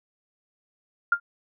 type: tone with exponential decay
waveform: sine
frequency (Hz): 1400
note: F6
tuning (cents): +4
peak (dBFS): -13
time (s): 1.12-1.2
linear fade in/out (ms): 5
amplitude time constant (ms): 17
effects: none